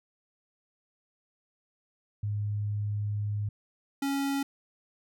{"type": "tone pair in turn", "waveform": ["sine", "square"], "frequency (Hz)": [103.83, 277.2], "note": ["G#2", "C#4"], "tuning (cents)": [0, 0], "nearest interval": "octave + perfect fourth", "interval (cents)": 1700, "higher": "second", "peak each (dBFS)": -28, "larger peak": "neither", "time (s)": [[2.23, 3.49], [4.02, 4.43]], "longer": "first", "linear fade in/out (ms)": 5, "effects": []}